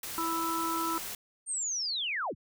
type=noise; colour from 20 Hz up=white; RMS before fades=-39 dBFS; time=0.03-1.15 s; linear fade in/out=2 ms
type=harmonic tone; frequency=329.6 Hz; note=E4; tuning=in tune; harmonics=1 / 3 / 4; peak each=-35 / -34 / -33 dBFS; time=0.18-0.98 s; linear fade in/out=0 ms
type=linear sweep; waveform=sine; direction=down; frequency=8870 to 42.37 Hz; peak=-30 dBFS; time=1.46-2.35 s; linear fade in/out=50 ms
effects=none